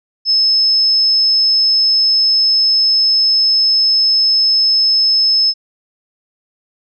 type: tone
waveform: sine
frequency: 5210 Hz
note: E8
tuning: 21 cents flat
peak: -9 dBFS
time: 0.25-5.54 s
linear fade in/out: 50 ms
effects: none